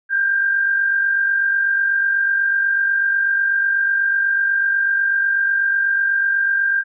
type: tone pair together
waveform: sine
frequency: 1546 / 1594.1 Hz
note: G6 / G6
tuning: -24 / +29 cents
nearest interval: minor second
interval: 53 cents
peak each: -26 / -15 dBFS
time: 0.09-6.84 s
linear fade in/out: 50 ms
effects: none